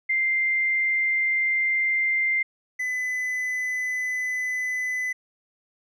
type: tone pair in turn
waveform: sine / triangle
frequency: 2093 / 2007 Hz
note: C7 / B6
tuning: 0 / +27 cents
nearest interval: minor second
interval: 73 cents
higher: first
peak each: -20 / -23 dBFS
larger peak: first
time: 0.09-2.43 / 2.79-5.13 s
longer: neither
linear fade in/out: 10 ms
effects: none